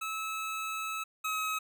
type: tone pair in turn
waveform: 25% pulse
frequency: 1300 / 1277.7 Hz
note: E6 / D#6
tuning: -24 / +46 cents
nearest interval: unison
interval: 30 cents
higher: first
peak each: -30 / -27 dBFS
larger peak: second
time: 0.01-1.04 / 1.24-1.59 s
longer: first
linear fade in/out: 10 ms
effects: none